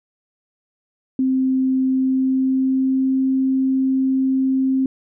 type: tone with pitch glide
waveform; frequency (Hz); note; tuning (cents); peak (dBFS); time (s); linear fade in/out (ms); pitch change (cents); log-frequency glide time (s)
sine; 261.6 to 264.3; C4 to C4; 0 to +18; -15; 1.19-4.86; 2; +18; 1.87-3.19
effects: none